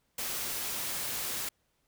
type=noise; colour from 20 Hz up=white; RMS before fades=-35 dBFS; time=0.18-1.49 s; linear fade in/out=5 ms; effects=pink hiss -75 dBFS RMS until 1.87 s